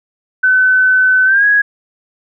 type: tone with pitch glide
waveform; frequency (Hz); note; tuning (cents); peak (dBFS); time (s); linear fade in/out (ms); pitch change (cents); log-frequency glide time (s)
sine; 1514 to 1660.6; F#6 to G#6; +39 to -1; -7; 0.43-1.62; 10; +160; 1.25-1.45
effects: none